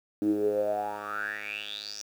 10% pulse tone with band-pass filter sweep, 103.83 Hz, G#2, in tune, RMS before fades -31 dBFS, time 0.22-2.02 s, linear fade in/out 0 ms, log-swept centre 280 to 5800 Hz, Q 9.8, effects 9-bit

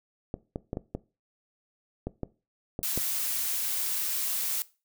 clicks, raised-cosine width 2 ms, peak -18 dBFS, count 9, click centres 0.341 / 0.559 / 0.731 / 0.771 / 0.95 / 2.07 / 2.233 / 2.791 / 2.976 s
blue noise, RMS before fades -30 dBFS, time 2.83-4.62 s, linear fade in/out 0 ms
effects noise-tail reverb RT60 0.3 s tail -19 dB re dry

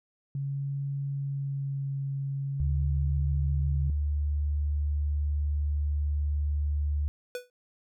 sine tone with vibrato, 138.59 Hz, C#3, in tune, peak -29 dBFS, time 0.35-3.9 s, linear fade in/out 2 ms, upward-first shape sine, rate 0.43 Hz, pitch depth 11 cents each way
sine tone, 73.42 Hz, D2, in tune, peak -25 dBFS, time 2.6-7.08 s, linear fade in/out 0 ms
square tone with exponential decay, 493.9 Hz, B4, in tune, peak -30 dBFS, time 7.35-7.5 s, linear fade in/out 1 ms, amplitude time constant 31 ms
effects none

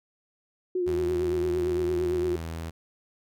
sine tone with vibrato, 360 Hz, F#4, 47 cents flat, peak -24 dBFS, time 0.75-2.36 s, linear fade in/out 5 ms, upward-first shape triangle, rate 8.8 Hz, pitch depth 52 cents each way
sawtooth tone, 82 Hz, E2, 9 cents flat, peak -29 dBFS, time 0.86-2.71 s, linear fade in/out 20 ms
effects none

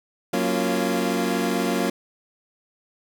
25% pulse chord, Gb major seventh, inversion none, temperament equal with one note detuned, 185 / 233.1 / 277.2 / 345.6 Hz, Gb3 / Bb3 / Db4 / F4, 0 / 0 / 0 / -18 cents, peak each -23 / -22 / -24 / -24 dBFS, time 0.33-1.9 s, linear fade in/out 5 ms, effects none

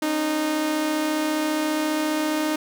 sawtooth tone pair together, 273.1 / 307.9 Hz, C#4 / D#4, -26 / -18 cents, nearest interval major second, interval 208 cents, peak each -28 / -18 dBFS, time 0.02-2.56 s, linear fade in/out 5 ms, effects none

